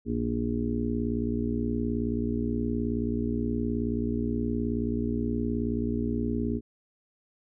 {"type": "harmonic tone", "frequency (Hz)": 58.9, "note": "A#1", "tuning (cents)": 19, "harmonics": [1, 2, 4, 5, 6, 7], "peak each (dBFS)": [-34, -35, -29, -33, -39, -35], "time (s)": [0.05, 6.61], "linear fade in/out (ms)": 50, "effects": []}